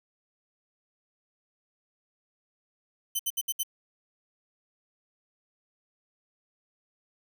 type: tone bursts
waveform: 5% pulse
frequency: 3051 Hz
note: G7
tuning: 48 cents flat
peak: -18 dBFS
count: 5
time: 3.15-3.634 s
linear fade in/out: 10 ms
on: 44 ms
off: 66 ms
effects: none